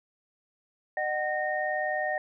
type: tone cluster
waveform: sine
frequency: 610 / 749 / 1845 Hz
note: D#5 / F#5 / A#6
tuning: -34 / +21 / -18 cents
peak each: -31 dBFS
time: 0.97-2.18 s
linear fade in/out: 2 ms
effects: none